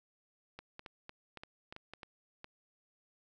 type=clicks; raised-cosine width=0.3 ms; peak=-30 dBFS; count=11; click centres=0.59 / 0.794 / 0.862 / 1.094 / 1.373 / 1.435 / 1.725 / 1.764 / 1.936 / 2.032 / 2.444 s; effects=none